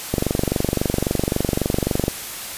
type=click train; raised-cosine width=2 ms; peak=-5 dBFS; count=47; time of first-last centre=0.14-2.081 s; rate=23.7 Hz; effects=white hiss -31 dBFS RMS until 2.57 s + resampled to 32000 Hz